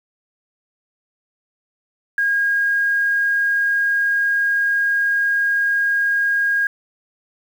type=tone with quantisation; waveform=sine; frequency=1629 Hz; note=G#6; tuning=34 cents flat; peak=-15 dBFS; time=2.18-6.67 s; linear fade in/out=2 ms; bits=7; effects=none